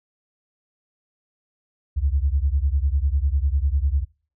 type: beating tone pair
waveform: sine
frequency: 65.8 / 75.8 Hz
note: C2 / D#2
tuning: +10 / -45 cents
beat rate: 10 Hz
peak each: -20 / -21 dBFS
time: 1.96-4.05 s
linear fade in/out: 20 ms
effects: noise-tail reverb RT60 0.4 s tail -23 dB re dry + tanh soft clip ceiling -10 dBFS